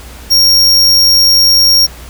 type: tone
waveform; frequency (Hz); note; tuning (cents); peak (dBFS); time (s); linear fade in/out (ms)
45% pulse; 5570; F8; -5; -5; 0.3-1.87; 20
effects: added 60 Hz sine -30 dBFS peak until 2.09 s + pink hiss -34 dBFS RMS until 2.09 s